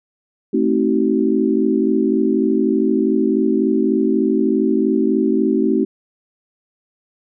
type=chord; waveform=sine; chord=A diminished seventh; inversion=none; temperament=just; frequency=220 / 264 / 316.8 / 380.2 Hz; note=A3 / C4 / Eb4 / Gb4; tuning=0 / +16 / +31 / +47 cents; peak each=-19 dBFS; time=0.53-5.85 s; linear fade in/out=10 ms; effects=none